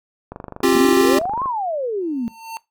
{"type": "click train", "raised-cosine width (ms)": 1, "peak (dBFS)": -17, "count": 29, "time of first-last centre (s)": [0.32, 1.458], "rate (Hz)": 24.6}
{"type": "chord", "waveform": "square", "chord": "C suspended fourth", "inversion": "none", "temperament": "equal with one note detuned", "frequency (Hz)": [268.1, 349.2, 392], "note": ["C4", "F4", "G4"], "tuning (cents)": [42, 0, 0], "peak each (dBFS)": -18, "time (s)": [0.63, 1.19], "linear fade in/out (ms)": 5}
{"type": "exponential two-way sweep", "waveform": "sine", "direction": "up then down", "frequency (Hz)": [221.2, 1108.7, 221.2], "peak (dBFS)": -20, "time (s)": [0.75, 2.28], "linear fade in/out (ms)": 0, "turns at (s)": 1.44}
{"type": "tone with exponential growth", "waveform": "square", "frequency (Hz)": 903, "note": "A5", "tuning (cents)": 45, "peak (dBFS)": -26, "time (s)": [2.01, 2.57], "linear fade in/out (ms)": 0, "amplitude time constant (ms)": 120}
{"effects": ["noise-tail reverb RT60 0.2 s tail -20 dB re dry"]}